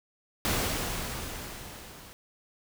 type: noise with level ramp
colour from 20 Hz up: pink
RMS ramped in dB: -27 to -49 dBFS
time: 0.45-2.13 s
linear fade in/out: 0 ms
effects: none